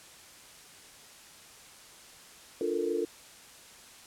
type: chord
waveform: sine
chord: Bb major seventh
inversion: first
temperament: equal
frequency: 293.7 / 349.2 / 440 / 466.2 Hz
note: D4 / F4 / A4 / Bb4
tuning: 0 / 0 / 0 / 0 cents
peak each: -37 / -32 / -32 / -34 dBFS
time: 2.61-3.05 s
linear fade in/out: 2 ms
effects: white hiss -52 dBFS RMS until 4.06 s + low-pass 10000 Hz 12 dB/octave